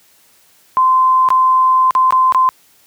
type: tone with dropouts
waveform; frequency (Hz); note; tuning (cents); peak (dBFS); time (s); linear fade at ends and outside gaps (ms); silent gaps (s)
sine; 1035; C6; -19; -8; 0.77-2.49; 0; 1.288-1.304 / 1.908-1.951 / 2.107-2.124 / 2.323-2.347
effects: white hiss -51 dBFS RMS until 2.86 s + high-pass 80 Hz 12 dB/octave